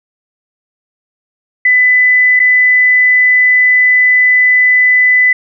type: tone with dropouts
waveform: sine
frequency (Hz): 2000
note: B6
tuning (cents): +21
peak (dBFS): -5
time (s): 1.65-5.33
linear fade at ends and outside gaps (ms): 5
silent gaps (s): 2.394-2.399
effects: none